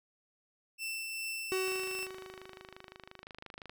sawtooth tone with tremolo, 2673 Hz, E7, 23 cents sharp, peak -32 dBFS, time 0.78-2.08 s, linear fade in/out 50 ms, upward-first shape triangle, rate 2.5 Hz, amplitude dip 30%
45% pulse tone with exponential decay, 375.9 Hz, F#4, 27 cents sharp, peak -30 dBFS, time 1.52-3.23 s, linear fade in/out 0 ms, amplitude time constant 370 ms
click train, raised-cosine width 0.3 ms, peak -30 dBFS, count 53, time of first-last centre 1.68-3.696 s, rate 25.8 Hz
effects none

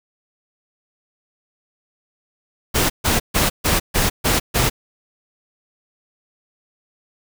pink noise bursts, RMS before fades -17 dBFS, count 7, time 2.74-4.7 s, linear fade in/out 20 ms, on 160 ms, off 140 ms, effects none

